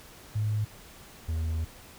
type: tone pair in turn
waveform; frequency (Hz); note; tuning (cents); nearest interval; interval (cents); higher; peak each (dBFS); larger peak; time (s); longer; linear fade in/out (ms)
sine / triangle; 106.5 / 80.5; G#2 / E2; +44 / -41; perfect fourth; 485; first; -25; neither; 0.35-0.65 / 1.28-1.65; second; 10
effects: pink hiss -50 dBFS RMS until 1.98 s